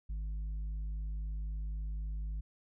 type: tone with tanh clipping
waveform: triangle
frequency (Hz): 51.91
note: G#1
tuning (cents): 0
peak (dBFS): -36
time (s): 0.09-2.41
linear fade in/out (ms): 10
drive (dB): 9
effects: none